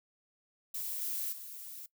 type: noise with level steps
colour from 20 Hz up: violet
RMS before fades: -38 / -36 / -46 dBFS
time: 0.74-1.86 s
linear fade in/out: 5 ms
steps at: 1.01 / 1.32 s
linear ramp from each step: 10 ms
effects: noise-tail reverb RT60 0.1 s tail -19 dB re dry